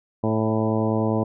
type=harmonic tone with a mistuned harmonic; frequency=110 Hz; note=A2; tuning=in tune; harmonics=1 / 2 / 3 / 4 / 5 / 6 / 7 / 8 / 9; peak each=-25 / -24 / -27 / -28 / -29 / -31 / -34 / -35 / -34 dBFS; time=0.23-1.24 s; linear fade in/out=10 ms; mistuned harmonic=6; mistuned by=-15 cents; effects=none